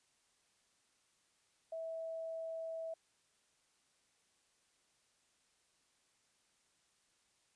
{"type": "tone", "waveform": "sine", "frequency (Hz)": 652, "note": "E5", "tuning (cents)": -19, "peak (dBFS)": -40, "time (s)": [1.72, 2.94], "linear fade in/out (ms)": 5, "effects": ["white hiss -75 dBFS RMS until 7.55 s", "resampled to 22050 Hz"]}